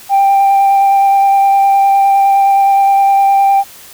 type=tone with vibrato; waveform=sine; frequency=789 Hz; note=G5; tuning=11 cents sharp; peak=-4 dBFS; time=0.09-3.64 s; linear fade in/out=50 ms; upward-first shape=square; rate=9.7 Hz; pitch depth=8 cents each way; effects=tanh soft clip ceiling -4 dBFS + white hiss -36 dBFS RMS until 3.93 s